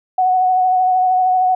sine tone with vibrato, 740 Hz, F#5, in tune, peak -11 dBFS, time 0.18-1.55 s, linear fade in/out 5 ms, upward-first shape sine, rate 13 Hz, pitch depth 21 cents each way, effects none

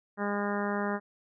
harmonic tone, 203.7 Hz, G#3, 33 cents flat, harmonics 1 / 2 / 3 / 4 / 5 / 6 / 7 / 8 / 9, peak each -32 / -35 / -37 / -38 / -39 / -40 / -40 / -41 / -42 dBFS, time 0.17-1 s, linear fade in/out 50 ms, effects none

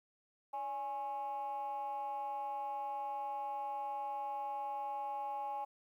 sine tone with frequency modulation, 830.6 Hz, G#5, in tune, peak -36 dBFS, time 0.53-5.65 s, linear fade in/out 10 ms, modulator 257 Hz, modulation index 0.5, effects tanh soft clip ceiling -34 dBFS + 12-bit

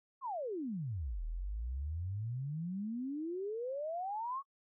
sine exponential two-way sweep, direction down then up, 1134 to 38.27 to 1134 Hz, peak -36 dBFS, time 0.21-4.43 s, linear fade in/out 50 ms, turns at 1.24 s, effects noise-tail reverb RT60 0.1 s tail -25 dB re dry

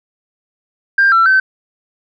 sine tone with pitch steps, 1592 / 1349 / 1537 Hz, G6 / E6 / G6, +26 / +40 / -35 cents, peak -6 dBFS, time 0.98-1.4 s, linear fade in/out 5 ms, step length 140 ms, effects tanh soft clip ceiling -4 dBFS

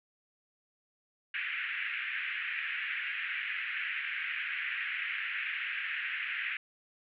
pink band-pass noise, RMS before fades -36 dBFS, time 1.34-6.57 s, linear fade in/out 2 ms, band 1600 to 2700 Hz, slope 48 dB/octave, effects none

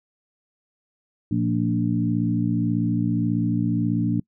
harmonic tone with a mistuned harmonic, 58.27 Hz, A#1, in tune, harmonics 2 / 3 / 4 / 5, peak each -25 / -25 / -25 / -25 dBFS, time 1.31-4.2 s, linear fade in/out 5 ms, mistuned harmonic 4, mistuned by -26 cents, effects noise-tail reverb RT60 0.1 s tail -26 dB re dry

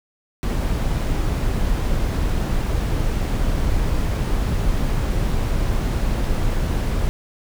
brown noise, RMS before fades -20 dBFS, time 0.43-7.09 s, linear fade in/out 0 ms, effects none

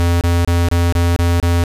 square tone bursts, 86.1 Hz, F2, 24 cents flat, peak -12 dBFS, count 7, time 0-1.638 s, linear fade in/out 0 ms, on 210 ms, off 28 ms, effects resampled to 32000 Hz + 9-bit

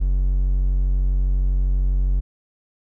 triangle tone, 46.25 Hz, F#1, in tune, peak -14 dBFS, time 0-2.21 s, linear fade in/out 20 ms, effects none

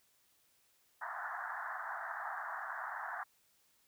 white band-pass noise, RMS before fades -42 dBFS, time 1.01-3.24 s, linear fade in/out 10 ms, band 670 to 1800 Hz, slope 96 dB/octave, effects white hiss -72 dBFS RMS until 3.87 s

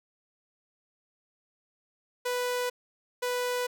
sawtooth tone pair in turn, 493.9 / 493.9 Hz, B4 / B4, 0 / 0 cents, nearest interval unison, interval 0 cents, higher neither, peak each -24 dBFS, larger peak neither, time 2.25-2.7 / 3.22-3.67 s, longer neither, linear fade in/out 10 ms, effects none

